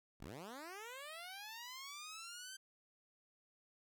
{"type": "linear sweep", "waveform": "10% pulse", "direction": "up", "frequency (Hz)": [34.65, 1568], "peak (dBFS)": -40, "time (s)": [0.2, 2.57], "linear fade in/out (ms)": 10, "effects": []}